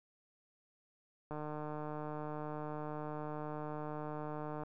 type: click train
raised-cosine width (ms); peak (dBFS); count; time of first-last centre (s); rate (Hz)
1; -29; 503; 1.31-4.635; 151
effects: none